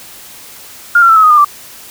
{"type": "tone with pitch steps", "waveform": "sine", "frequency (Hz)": [1412, 1368.6, 1326.6, 1285.9, 1246.4, 1208.1, 1171], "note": ["F6", "F6", "E6", "E6", "D#6", "D6", "D6"], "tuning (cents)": [19, -35, 11, -43, 3, 49, -5], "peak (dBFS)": -3, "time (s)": [0.95, 1.447], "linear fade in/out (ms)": 5, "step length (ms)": 71, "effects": ["white hiss -34 dBFS RMS until 1.9 s"]}